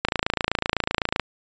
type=click train; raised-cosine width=0.3 ms; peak=-4 dBFS; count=33; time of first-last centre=0.05-1.197 s; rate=27.9 Hz; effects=resampled to 16000 Hz